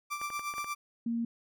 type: tone with tremolo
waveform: 30% pulse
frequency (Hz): 1174.7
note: D6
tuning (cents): 0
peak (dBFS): -29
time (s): 0.1-0.75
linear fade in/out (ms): 20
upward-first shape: triangle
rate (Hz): 8.5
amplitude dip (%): 70
type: clicks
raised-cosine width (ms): 0.5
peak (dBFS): -30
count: 6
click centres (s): 0.215 / 0.303 / 0.394 / 0.539 / 0.582 / 0.644
type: tone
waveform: sine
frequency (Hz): 232.5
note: A#3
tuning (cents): -4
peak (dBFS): -29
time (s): 1.06-1.25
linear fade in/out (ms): 5
effects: none